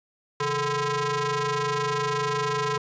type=ring-modulated tone; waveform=sawtooth; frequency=295.5 Hz; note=D4; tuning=11 cents sharp; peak=-17 dBFS; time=0.4-2.78 s; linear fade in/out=5 ms; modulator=726 Hz; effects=resampled to 16000 Hz